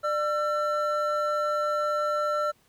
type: tone pair together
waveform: triangle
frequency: 597 / 1347.2 Hz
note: D5 / E6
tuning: +28 / +37 cents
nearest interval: octave + major second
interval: 1409 cents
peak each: -25 dBFS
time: 0.03-2.52 s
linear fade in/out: 20 ms
effects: pink hiss -64 dBFS RMS until 2.68 s